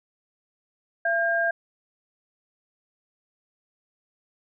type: tone pair together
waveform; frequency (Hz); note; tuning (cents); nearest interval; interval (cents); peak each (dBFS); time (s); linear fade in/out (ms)
sine; 676 / 1607.8; E5 / G6; +43 / +43; octave + minor third; 1500; -24 / -23; 1.05-1.51; 5
effects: none